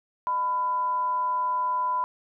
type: tone with frequency modulation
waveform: sine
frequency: 1000 Hz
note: B5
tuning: 21 cents sharp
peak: -23 dBFS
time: 0.27-2.04 s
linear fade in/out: 0 ms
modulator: 386 Hz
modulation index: 0.21
effects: none